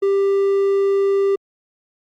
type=tone; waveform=triangle; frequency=394.8 Hz; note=G4; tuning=12 cents sharp; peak=-12 dBFS; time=0.02-1.36 s; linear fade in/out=10 ms; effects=Opus 48 kbps